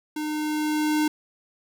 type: tone with level ramp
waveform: square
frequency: 304.4 Hz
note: D#4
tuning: 38 cents flat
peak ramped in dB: -28 to -20 dBFS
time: 0.16-1.08 s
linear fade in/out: 5 ms
effects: none